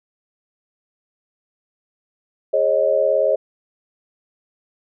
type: chord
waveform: sine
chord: Ab suspended fourth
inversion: none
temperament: equal with one note detuned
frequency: 415.3 / 543.9 / 622.3 Hz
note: Ab4 / Db5 / Eb5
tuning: 0 / -33 / 0 cents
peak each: -23 / -17 / -18 dBFS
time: 2.53-3.36 s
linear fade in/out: 10 ms
effects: none